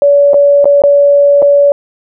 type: tone with dropouts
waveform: sine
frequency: 570 Hz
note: C#5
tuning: 48 cents sharp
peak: -3 dBFS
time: 0.02-1.72 s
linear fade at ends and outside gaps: 1 ms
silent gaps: 0.334-0.342 / 0.644-0.655 / 0.82-0.837 / 1.42-1.425 s
effects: none